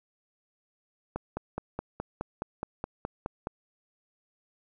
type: click train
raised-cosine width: 1 ms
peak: -18 dBFS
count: 12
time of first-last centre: 1.16-3.471 s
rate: 4.76 Hz
effects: none